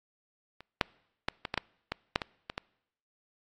clicks, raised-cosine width 0.3 ms, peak -30 / -7 / -12 / -18 / -15 / -12 / -15 / -8 / -17 / -19 / -17 dBFS, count 11, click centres 0.606 / 0.812 / 1.285 / 1.452 / 1.541 / 1.577 / 1.92 / 2.159 / 2.218 / 2.499 / 2.579 s, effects noise-tail reverb RT60 0.8 s tail -26 dB re dry + AAC 32 kbps

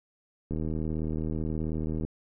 click train, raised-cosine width 3 ms, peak -20 dBFS, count 122, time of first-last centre 0.51-2.049 s, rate 78.6 Hz, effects none

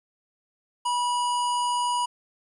harmonic tone with a mistuned harmonic, 973 Hz, B5, 26 cents flat, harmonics 1 / 3 / 5 / 7 / 9 / 10, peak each -23 / -33 / -40 / -41 / -39 / -44 dBFS, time 0.85-2.06 s, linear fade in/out 10 ms, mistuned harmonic 9, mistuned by +18 cents, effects 10-bit

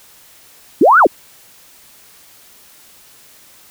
sine linear two-way sweep, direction up then down, 233.1 to 1538 to 233.1 Hz, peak -5 dBFS, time 0.81-1.07 s, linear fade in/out 5 ms, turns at 0.99 s, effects white hiss -45 dBFS RMS until 3.7 s

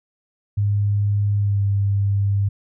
sine tone with pitch glide, 102.2 to 99.98 Hz, G#2 to G2, -27 to +35 cents, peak -16 dBFS, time 0.57-2.49 s, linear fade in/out 10 ms, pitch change -38 cents, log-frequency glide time 1.37-1.62 s, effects none

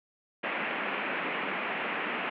white band-pass noise, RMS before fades -33 dBFS, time 0.43-2.3 s, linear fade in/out 10 ms, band 170 to 2700 Hz, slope 48 dB/octave, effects none

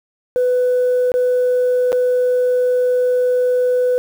sine tone with dropouts, 498.6 Hz, B4, 16 cents sharp, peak -11 dBFS, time 0.36-3.98 s, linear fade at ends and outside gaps 0 ms, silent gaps 1.118-1.14 / 1.92-1.928 s, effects tanh soft clip ceiling -10 dBFS + 7-bit

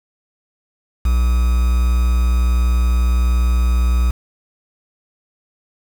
triangle tone with quantisation, 60.7 Hz, B1, 29 cents flat, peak -10 dBFS, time 1.05-4.11 s, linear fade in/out 5 ms, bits 5, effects none

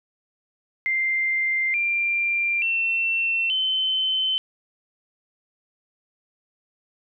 sine tone with pitch steps, 2093 / 2377 / 2699 / 3064 Hz, C7 / D7 / E7 / G7, 0 / +20 / +40 / -40 cents, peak -20 dBFS, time 0.86-4.38 s, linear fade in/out 0 ms, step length 880 ms, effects none

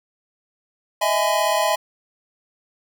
square chord, E major seventh, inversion third, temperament equal with one note detuned, 622.3 / 659.3 / 830.6 / 1013.2 Hz, D#5 / E5 / G#5 / B5, 0 / 0 / 0 / +44 cents, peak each -24 dBFS, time 1.01-1.76 s, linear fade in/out 10 ms, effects none

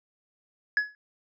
triangle tone with exponential decay, 1690 Hz, G#6, 30 cents sharp, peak -16 dBFS, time 0.77-0.95 s, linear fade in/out 1 ms, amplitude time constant 38 ms, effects resampled to 16000 Hz

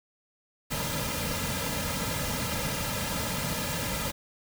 pink noise with comb filter, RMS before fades -31 dBFS, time 0.7-4.12 s, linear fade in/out 20 ms, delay 2.7 ms, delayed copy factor -0.8, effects none

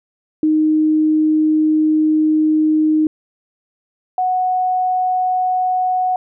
sine tone pair in turn, 310 / 737.3 Hz, D#4 / F#5, -6 / -6 cents, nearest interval octave + minor third, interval 1500 cents, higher second, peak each -11 / -14 dBFS, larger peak first, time 0.43-3.07 / 4.18-6.16 s, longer first, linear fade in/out 2 ms, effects none

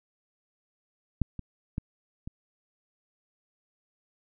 clicks, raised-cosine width 5 ms, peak -12 / -24 / -18 / -25 dBFS, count 4, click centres 1.217 / 1.393 / 1.781 / 2.275 s, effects none

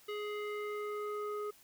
square tone with low-pass filter sweep, 417.9 Hz, G#4, 11 cents sharp, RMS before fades -39 dBFS, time 0.08-1.51 s, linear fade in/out 10 ms, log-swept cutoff 3000 to 1100 Hz, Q 2, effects white hiss -62 dBFS RMS until 1.63 s

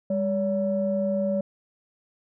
sine tone pair together, 201 / 569 Hz, G3 / C#5, +44 / +45 cents, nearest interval octave + tritone, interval 1801 cents, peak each -25 / -24 dBFS, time 0.1-1.41 s, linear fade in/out 5 ms, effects tanh soft clip ceiling -14 dBFS

